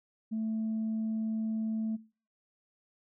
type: tone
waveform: sine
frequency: 220.6 Hz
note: A3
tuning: 5 cents sharp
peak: -29 dBFS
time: 0.31-1.97 s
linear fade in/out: 20 ms
effects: noise-tail reverb RT60 0.4 s tail -22 dB re dry + tanh soft clip ceiling -27 dBFS